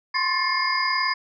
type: tone cluster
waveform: sine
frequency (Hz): 1037 / 1076 / 1756 / 2139 / 4927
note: C6 / C6 / A6 / C7 / D#8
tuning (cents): -16 / +48 / -4 / +38 / -18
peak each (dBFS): -27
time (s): 0.14-1.14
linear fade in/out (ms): 10
effects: none